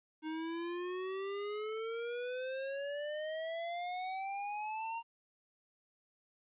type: exponential sweep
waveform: square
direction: up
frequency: 310 to 930 Hz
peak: -38 dBFS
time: 0.22-5.03 s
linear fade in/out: 50 ms
effects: resampled to 8000 Hz + 13-bit